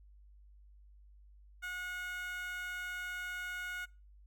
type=tone with high-pass filter; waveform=15% pulse; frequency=725 Hz; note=F#5; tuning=35 cents flat; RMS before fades=-41 dBFS; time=1.62-3.86 s; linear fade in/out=20 ms; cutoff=1500 Hz; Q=3.5; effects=noise-tail reverb RT60 0.3 s tail -23 dB re dry + added 50 Hz sine -56 dBFS peak until 4.26 s